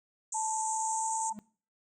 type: band-pass noise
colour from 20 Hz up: white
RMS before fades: -37 dBFS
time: 0.32-1.3 s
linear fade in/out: 5 ms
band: 6400 to 8400 Hz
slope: 96 dB/octave
type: tone with pitch glide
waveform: sine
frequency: 880 to 890.2 Hz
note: A5 to A5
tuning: 0 to +20 cents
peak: -31 dBFS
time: 0.34-1.33 s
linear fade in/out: 10 ms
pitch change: +20 cents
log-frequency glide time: 0.62-1.1 s
type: tone with exponential growth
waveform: triangle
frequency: 210 Hz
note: G#3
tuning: 19 cents sharp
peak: -35 dBFS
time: 1.27-1.39 s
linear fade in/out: 0 ms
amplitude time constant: 26 ms
effects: noise-tail reverb RT60 0.4 s tail -20 dB re dry